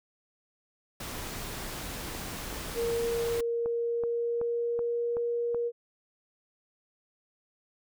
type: noise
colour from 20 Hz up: pink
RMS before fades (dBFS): -38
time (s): 1-3.41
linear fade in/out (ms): 5
type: click train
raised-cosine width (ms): 1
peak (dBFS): -26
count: 10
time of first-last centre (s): 2.15-5.546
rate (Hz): 2.65
type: tone with pitch glide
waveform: sine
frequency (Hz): 466.2 to 473.3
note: A#4 to A#4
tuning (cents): 0 to +26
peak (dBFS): -27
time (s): 2.74-5.72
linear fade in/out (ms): 50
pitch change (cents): +26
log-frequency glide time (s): 3.08-5.13
effects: none